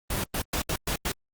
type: noise bursts at uneven times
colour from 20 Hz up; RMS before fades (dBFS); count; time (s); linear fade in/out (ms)
pink; -28; 6; 0.1-0.24 / 0.34-0.42 / 0.53-0.62 / 0.69-0.76 / 0.87-0.96 / 1.05-1.12; 5
effects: Opus 24 kbps